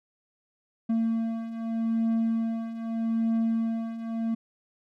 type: beating tone pair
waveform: triangle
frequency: 226.2 / 227.01 Hz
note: A3 / A#3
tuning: +48 / -46 cents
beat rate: 0.81 Hz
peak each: -29 / -24 dBFS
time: 0.89-4.35 s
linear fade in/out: 10 ms
effects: none